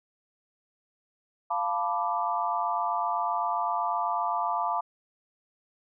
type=chord; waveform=sine; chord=B half-diminished seventh; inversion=second; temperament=equal; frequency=698.5 / 880 / 987.8 / 1174.7 Hz; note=F5 / A5 / B5 / D6; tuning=0 / 0 / 0 / 0 cents; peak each=-31 dBFS; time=1.5-4.81 s; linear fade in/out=10 ms; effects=none